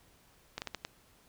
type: slowing click train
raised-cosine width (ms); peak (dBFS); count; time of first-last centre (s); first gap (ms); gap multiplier
0.2; -19; 5; 0.58-0.85; 39; 1.38
effects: pink hiss -64 dBFS RMS until 1.28 s